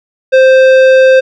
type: tone with tanh clipping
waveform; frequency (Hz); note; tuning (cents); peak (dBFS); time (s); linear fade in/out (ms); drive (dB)
sine; 523.3; C5; 0; -4; 0.32-1.21; 20; 13
effects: none